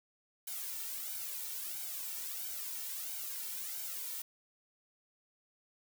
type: noise with flanger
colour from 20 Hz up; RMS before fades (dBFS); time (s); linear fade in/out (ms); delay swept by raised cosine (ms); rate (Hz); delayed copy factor
blue; -41; 0.47-4.22; 5; 1.3 to 2.21; 1.5; +0.95
effects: none